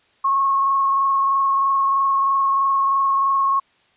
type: tone with frequency modulation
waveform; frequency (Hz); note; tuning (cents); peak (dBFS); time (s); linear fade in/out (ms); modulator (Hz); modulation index
sine; 1092; C#6; -26; -15; 0.24-3.6; 10; 23.1; 0.71
effects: white hiss -59 dBFS RMS until 3.96 s + resampled to 8000 Hz